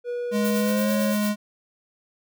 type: tone with pitch glide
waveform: triangle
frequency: 484.6 to 547.1 Hz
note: B4 to C#5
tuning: -33 to -23 cents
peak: -24 dBFS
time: 0.04-1.16 s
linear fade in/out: 50 ms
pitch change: +210 cents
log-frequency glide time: 0.57-0.93 s
type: tone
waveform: square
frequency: 208.7 Hz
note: G#3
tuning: 9 cents sharp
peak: -22 dBFS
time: 0.31-1.36 s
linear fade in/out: 50 ms
type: noise with tremolo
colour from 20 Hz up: blue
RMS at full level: -33 dBFS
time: 0.44-1.3 s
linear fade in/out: 10 ms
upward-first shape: sine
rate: 8.9 Hz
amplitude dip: 55%
effects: none